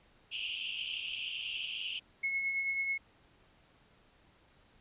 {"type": "band-pass noise", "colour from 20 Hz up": "white", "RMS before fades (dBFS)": -39, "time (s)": [0.31, 2], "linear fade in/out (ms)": 20, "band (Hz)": [2600, 3200], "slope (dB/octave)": 96}
{"type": "tone with tremolo", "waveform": "sine", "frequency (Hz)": 2182, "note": "C#7", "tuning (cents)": -28, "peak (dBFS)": -29, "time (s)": [2.23, 2.98], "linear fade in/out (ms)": 10, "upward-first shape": "triangle", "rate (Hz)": 9.2, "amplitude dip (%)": 45}
{"effects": ["pink hiss -65 dBFS RMS until 4.8 s", "resampled to 8000 Hz"]}